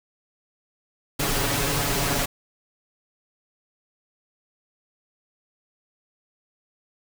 pink noise with comb filter, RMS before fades -24 dBFS, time 1.19-2.26 s, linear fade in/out 10 ms, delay 7.1 ms, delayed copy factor +0.9, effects none

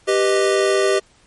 square chord, G augmented, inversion none, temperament equal, 392 / 493.9 / 622.3 Hz, G4 / B4 / D#5, 0 / 0 / 0 cents, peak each -17 / -23 / -21 dBFS, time 0.07-1 s, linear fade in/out 20 ms, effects pink hiss -54 dBFS RMS until 1.26 s + MP3 48 kbps

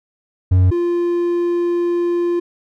triangle tone pair in turn, 92 / 347.3 Hz, F#2 / F4, -9 / -10 cents, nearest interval octave + major seventh, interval 2299 cents, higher second, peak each -7 / -13 dBFS, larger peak first, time 0.51-0.71 / 0.71-2.4 s, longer second, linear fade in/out 10 ms, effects none

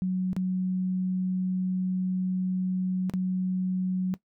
sine tone with dropouts, 185 Hz, F#3, in tune, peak -24 dBFS, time 0.02-4.14 s, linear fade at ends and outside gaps 0 ms, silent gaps 0.331-0.365 / 3.097-3.137 s, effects noise-tail reverb RT60 0.1 s tail -17 dB re dry

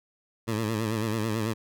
15% pulse tone with vibrato, 110 Hz, A2, in tune, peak -20 dBFS, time 0.47-1.54 s, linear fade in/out 20 ms, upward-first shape sine, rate 9.1 Hz, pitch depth 76 cents each way, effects none

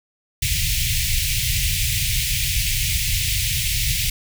pink band-stop noise, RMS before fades -21 dBFS, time 0.42-4.1 s, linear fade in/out 5 ms, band 140 to 2100 Hz, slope 48 dB/octave, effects none

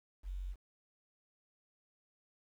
sine tone with quantisation, 46.25 Hz, F#1, in tune, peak -38 dBFS, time 0.23-0.56 s, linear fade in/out 50 ms, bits 11, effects none

